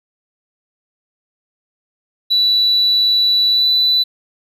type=tone with pitch glide; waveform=triangle; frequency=3951 to 3981 Hz; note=B7 to B7; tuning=0 to +13 cents; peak=-8 dBFS; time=2.3-4.04 s; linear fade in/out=20 ms; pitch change=+13 cents; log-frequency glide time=3.5-3.68 s; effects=tanh soft clip ceiling -8 dBFS